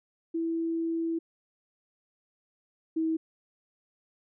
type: tone pair in turn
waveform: sine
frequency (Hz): 329.9 / 321.8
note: E4 / E4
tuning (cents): +1 / -42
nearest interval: unison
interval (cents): 43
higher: first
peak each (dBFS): -27 / -25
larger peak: second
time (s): 0.34-1.19 / 2.96-3.17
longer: first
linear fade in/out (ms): 10
effects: none